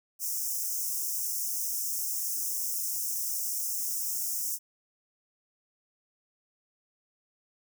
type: high-pass noise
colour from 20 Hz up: white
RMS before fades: -32 dBFS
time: 0.19-4.59 s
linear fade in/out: 50 ms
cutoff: 5300 Hz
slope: 96 dB/octave
effects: none